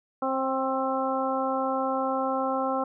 harmonic tone with a mistuned harmonic, 265.1 Hz, C4, 23 cents sharp, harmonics 1 / 2 / 3 / 4 / 5, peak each -31 / -29 / -30 / -32 / -33 dBFS, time 0.22-2.84 s, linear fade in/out 5 ms, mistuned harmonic 3, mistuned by -15 cents, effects none

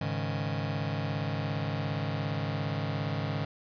sawtooth chord, Ab suspended fourth, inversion none, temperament just, 103.83 / 138.43 / 155.74 Hz, Ab2 / Db3 / Eb3, 0 / -2 / +2 cents, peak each -30 dBFS, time 0.01-3.45 s, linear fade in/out 5 ms, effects resampled to 11025 Hz + 10-bit

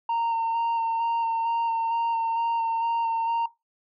sine tone with vibrato, 919 Hz, A#5, 25 cents flat, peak -20 dBFS, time 0.09-3.46 s, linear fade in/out 5 ms, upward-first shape square, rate 2.2 Hz, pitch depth 13 cents each way, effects noise-tail reverb RT60 0.2 s tail -19 dB re dry + tanh soft clip ceiling -22 dBFS

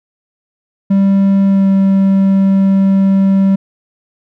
triangle tone with pitch glide, 196 to 194.08 Hz, G3 to G3, 0 to -17 cents, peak -5 dBFS, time 0.9-3.56 s, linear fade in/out 10 ms, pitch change -17 cents, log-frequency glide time 1.47-1.68 s, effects none

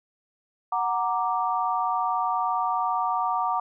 sine chord, Gb augmented, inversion none, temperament equal, 740 / 932.3 / 1174.7 Hz, Gb5 / Bb5 / D6, 0 / 0 / 0 cents, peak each -27 dBFS, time 0.72-3.6 s, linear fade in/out 5 ms, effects none

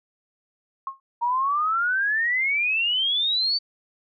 sine tone with exponential decay, 1078 Hz, C#6, 49 cents flat, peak -23 dBFS, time 0.87-1 s, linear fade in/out 2 ms, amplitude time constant 27 ms
sine exponential sweep, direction up, 932 to 4600 Hz, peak -20 dBFS, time 1.21-3.59 s, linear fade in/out 20 ms
effects none

